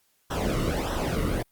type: noise with flanger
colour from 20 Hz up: brown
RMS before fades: -27 dBFS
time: 0.3-1.43 s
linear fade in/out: 10 ms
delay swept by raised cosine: 0.43 to 1.24 ms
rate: 1.6 Hz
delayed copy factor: -0.75
effects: white hiss -68 dBFS RMS until 1.51 s + Opus 48 kbps